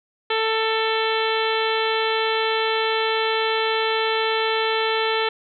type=harmonic tone with a mistuned harmonic; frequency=443.9 Hz; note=A4; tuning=15 cents sharp; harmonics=1 / 2 / 3 / 4 / 5 / 6 / 7 / 8 / 9; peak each=-23 / -26 / -28 / -29 / -30 / -31 / -31 / -32 / -33 dBFS; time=0.3-5.29 s; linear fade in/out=5 ms; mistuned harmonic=8; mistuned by=-45 cents; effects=none